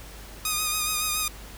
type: tone with vibrato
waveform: 5% pulse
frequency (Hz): 1238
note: D#6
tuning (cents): -9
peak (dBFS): -13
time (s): 0.45-1.28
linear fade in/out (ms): 2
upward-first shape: sine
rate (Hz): 7.1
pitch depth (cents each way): 30
effects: added 50 Hz sine -43 dBFS peak until 1.57 s + pink hiss -45 dBFS RMS until 1.57 s